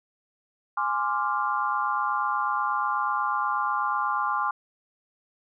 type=chord; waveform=sine; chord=D half-diminished seventh; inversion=second; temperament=equal; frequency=830.6 / 1046.5 / 1174.7 / 1396.9 Hz; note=Ab5 / C6 / D6 / F6; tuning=0 / 0 / 0 / 0 cents; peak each=-30 / -28 / -28 / -31 dBFS; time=0.77-4.51 s; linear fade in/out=5 ms; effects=none